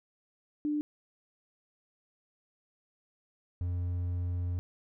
sine / triangle tone pair in turn, 297.6 / 88.48 Hz, D4 / F2, +23 / +23 cents, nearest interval octave + major sixth, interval 2100 cents, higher first, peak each -28 dBFS, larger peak neither, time 0.65-0.81 / 3.61-4.59 s, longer second, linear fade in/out 0 ms, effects none

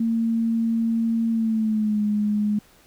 sine tone with pitch glide, 228 to 209.1 Hz, A#3 to G#3, -38 to +12 cents, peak -19 dBFS, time 0-2.59 s, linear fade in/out 5 ms, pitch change -150 cents, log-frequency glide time 1.3-2.02 s, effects pink hiss -55 dBFS RMS until 2.86 s

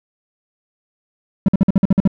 triangle tone bursts, 193.5 Hz, G3, 22 cents flat, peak -6 dBFS, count 9, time 1.46-2.076 s, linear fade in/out 2 ms, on 24 ms, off 50 ms, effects none

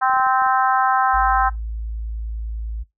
harmonic tone, 260.1 Hz, C4, 10 cents flat, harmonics 3 / 4 / 5 / 6 / 7, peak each -18 / -20 / -21 / -24 / -33 dBFS, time 0.01-1.5 s, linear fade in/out 20 ms
clicks, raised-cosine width 1 ms, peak -26 dBFS, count 7, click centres 0.097 / 0.136 / 0.168 / 0.199 / 0.267 / 0.42 / 0.464 s
sine tone, 55 Hz, A1, in tune, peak -24 dBFS, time 1.13-2.84 s, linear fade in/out 20 ms
effects noise-tail reverb RT60 0.2 s tail -22 dB re dry

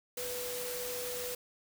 sine tone in noise, 493.9 Hz, B4, in tune, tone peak -39 dBFS, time 0.17-1.35 s, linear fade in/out 5 ms, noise white, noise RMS -40 dBFS, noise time 0.17-1.35 s, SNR -2 dB, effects none

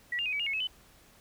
sine tone with pitch steps, 1937 / 2803 / 2506 / 2285 / 2839 / 2193 / 2581 / 3019 Hz, B6 / F7 / D#7 / D7 / F7 / C#7 / E7 / F#7, -34 / +6 / +12 / -48 / +28 / -19 / -37 / +34 cents, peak -29 dBFS, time 0.12-0.672 s, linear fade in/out 5 ms, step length 69 ms, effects pink hiss -59 dBFS RMS until 1.2 s

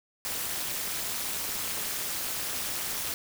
white noise with amplitude modulation, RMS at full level -29 dBFS, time 0.25-3.14 s, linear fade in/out 0 ms, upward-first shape sine, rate 220 Hz, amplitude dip 85%, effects none

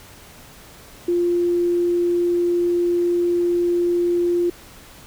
sine tone, 348.8 Hz, F4, 2 cents flat, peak -16 dBFS, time 1.08-4.5 s, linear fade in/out 5 ms, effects pink hiss -44 dBFS RMS until 5.06 s

